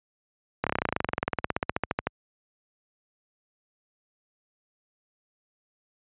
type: slowing click train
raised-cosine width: 0.5 ms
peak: -9 dBFS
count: 30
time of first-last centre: 0.64-2.07 s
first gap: 27 ms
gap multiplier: 1.04
effects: high-pass 60 Hz 12 dB/octave + resampled to 8000 Hz